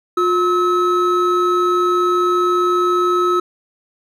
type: tone pair together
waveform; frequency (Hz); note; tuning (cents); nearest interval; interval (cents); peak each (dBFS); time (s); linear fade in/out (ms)
triangle; 356.5 / 1291.1; F4 / E6; +36 / -36; octave + minor seventh; 2228; -14; 0.17-3.4; 5
effects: none